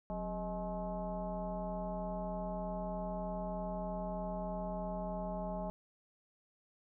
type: tone with frequency modulation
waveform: sine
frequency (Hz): 404.4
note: G#4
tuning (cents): -46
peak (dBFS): -36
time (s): 0.1-5.7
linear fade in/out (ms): 0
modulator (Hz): 223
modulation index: 2.1
effects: none